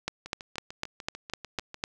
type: two click trains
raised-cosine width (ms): 0.2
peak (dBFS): -12 / -23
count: 8 / 11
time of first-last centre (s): 0.08-1.839 / 0.26-1.744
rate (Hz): 3.98 / 6.74
effects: none